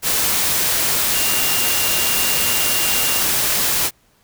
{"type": "tone in noise", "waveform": "sine", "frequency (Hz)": 2794, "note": "F7", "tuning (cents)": 0, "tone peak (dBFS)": -25, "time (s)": [1.11, 3.24], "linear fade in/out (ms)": 50, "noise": "white", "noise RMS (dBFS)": -18, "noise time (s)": [0.02, 3.91], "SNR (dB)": -10, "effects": ["pink hiss -58 dBFS RMS until 4.23 s"]}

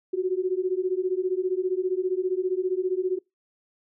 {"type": "beating tone pair", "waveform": "sine", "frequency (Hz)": [362.6, 377.6], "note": ["F#4", "F#4"], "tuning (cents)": [-35, 35], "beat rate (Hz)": 15, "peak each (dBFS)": -26, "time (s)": [0.13, 3.19], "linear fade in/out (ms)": 10, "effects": ["noise-tail reverb RT60 0.2 s tail -25 dB re dry"]}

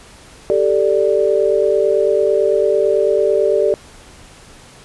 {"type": "chord", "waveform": "sine", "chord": "G suspended second", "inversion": "none", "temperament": "just", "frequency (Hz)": [392, 441, 588], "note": ["G4", "A4", "D5"], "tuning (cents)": [0, 4, 2], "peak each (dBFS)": -16, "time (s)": [0.5, 3.74], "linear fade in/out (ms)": 0, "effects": ["pink hiss -42 dBFS RMS until 4.84 s", "resampled to 24000 Hz"]}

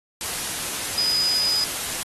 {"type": "tone in noise", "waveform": "sine", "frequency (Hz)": 4978, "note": "D#8", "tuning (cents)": 0, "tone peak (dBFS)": -19, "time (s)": [0.98, 1.64], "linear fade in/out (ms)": 0, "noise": "white", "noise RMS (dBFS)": -28, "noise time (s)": [0.21, 2.03], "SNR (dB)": 6, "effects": ["AAC 32 kbps"]}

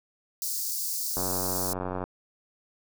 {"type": "high-pass noise", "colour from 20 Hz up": "white", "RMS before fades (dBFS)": -31, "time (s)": [0.42, 1.73], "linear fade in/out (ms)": 0, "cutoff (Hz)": 4500, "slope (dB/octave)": 48}
{"type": "click train", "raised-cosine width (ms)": 1, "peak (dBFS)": -18, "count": 81, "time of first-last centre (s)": [1.17, 2.04], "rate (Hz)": 92}
{"effects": []}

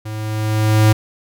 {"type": "tone with level ramp", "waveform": "square", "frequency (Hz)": 108.1, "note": "A2", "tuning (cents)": -30, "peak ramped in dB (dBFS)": [-26, -8], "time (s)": [0.05, 0.93], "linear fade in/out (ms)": 10, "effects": []}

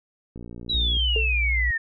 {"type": "click train", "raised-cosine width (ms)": 3, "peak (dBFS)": -26, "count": 37, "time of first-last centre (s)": [0.36, 0.968], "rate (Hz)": 59.2}
{"type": "exponential sweep", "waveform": "sine", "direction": "down", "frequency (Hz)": [3958, 1786], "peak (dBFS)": -22, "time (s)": [0.69, 1.78], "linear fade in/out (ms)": 10}
{"type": "tone", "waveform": "sine", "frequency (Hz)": 60.3, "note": "B1", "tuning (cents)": -41, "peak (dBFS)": -22, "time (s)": [0.74, 1.71], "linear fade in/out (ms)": 5}
{"type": "tone with exponential decay", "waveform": "sine", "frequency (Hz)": 440, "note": "A4", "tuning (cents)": 0, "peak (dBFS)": -23, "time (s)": [1.16, 1.36], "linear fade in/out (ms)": 1, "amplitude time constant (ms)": 43}
{"effects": []}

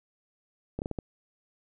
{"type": "slowing click train", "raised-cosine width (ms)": 2, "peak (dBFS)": -19, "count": 5, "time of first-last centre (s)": [0.79, 0.988], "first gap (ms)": 29, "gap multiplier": 1.37, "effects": []}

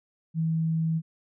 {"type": "tone", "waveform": "sine", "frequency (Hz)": 161.8, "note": "E3", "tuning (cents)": -32, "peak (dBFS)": -23, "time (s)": [0.34, 1.02], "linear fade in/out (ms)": 50, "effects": []}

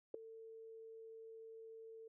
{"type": "tone with ADSR envelope", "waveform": "sine", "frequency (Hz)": 448.3, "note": "A4", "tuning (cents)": 32, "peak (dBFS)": -34, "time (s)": [0.14, 2.08], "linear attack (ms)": 4, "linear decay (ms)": 4, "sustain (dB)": -18, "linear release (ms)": 6, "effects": []}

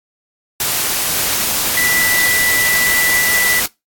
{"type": "tone in noise", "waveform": "sine", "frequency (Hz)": 1975.5, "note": "B6", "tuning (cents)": 0, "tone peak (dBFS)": -14, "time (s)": [1.77, 3.6], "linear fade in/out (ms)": 2, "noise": "white", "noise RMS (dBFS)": -17, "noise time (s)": [0.6, 3.66], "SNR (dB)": 0, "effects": ["noise-tail reverb RT60 0.2 s tail -21 dB re dry", "AAC 64 kbps"]}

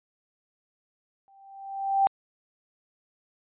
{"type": "tone with exponential growth", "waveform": "sine", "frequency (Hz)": 784, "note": "G5", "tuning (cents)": 0, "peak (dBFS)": -16, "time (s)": [1.28, 2.07], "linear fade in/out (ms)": 0, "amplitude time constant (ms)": 170, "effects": ["resampled to 8000 Hz"]}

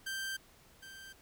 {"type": "tone with echo", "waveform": "sawtooth", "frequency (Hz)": 1568, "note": "G6", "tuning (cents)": 0, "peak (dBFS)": -33, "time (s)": [0.06, 0.37], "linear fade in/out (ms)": 10, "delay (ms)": 760, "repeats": 1, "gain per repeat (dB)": -12, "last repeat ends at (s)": 1.13, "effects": ["pink hiss -62 dBFS RMS until 1.21 s"]}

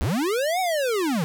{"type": "linear two-way sweep", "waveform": "square", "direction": "up then down", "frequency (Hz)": [50.7, 763, 143.8], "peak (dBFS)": -22, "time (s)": [0.01, 1.24], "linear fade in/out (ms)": 0, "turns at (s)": 0.6, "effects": []}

